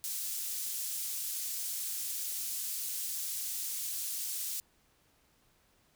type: high-pass noise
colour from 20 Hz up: pink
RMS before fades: -37 dBFS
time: 0.04-4.6 s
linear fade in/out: 0 ms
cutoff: 7100 Hz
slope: 12 dB/octave
effects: pink hiss -69 dBFS RMS until 5.95 s